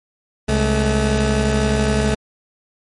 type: tone pair together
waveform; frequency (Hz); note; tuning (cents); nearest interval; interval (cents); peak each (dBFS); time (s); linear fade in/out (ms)
20% pulse; 67.72 / 215; C#2 / A3; -40 / -40; octave + minor sixth; 2000; -13; 0.48-2.15; 10
effects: MP3 48 kbps